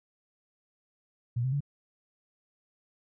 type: tone with pitch steps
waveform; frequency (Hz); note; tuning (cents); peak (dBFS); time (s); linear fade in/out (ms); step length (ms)
sine; 119.6 / 130.42 / 142.23; A#2 / C3 / C#3; +45 / -5 / +45; -26; 1.36-1.606; 10; 82
effects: none